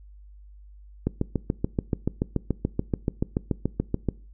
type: click train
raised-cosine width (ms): 3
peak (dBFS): -10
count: 22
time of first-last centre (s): 1.07-4.087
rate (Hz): 6.96
effects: noise-tail reverb RT60 0.4 s tail -22 dB re dry + added 50 Hz sine -45 dBFS peak until 4.33 s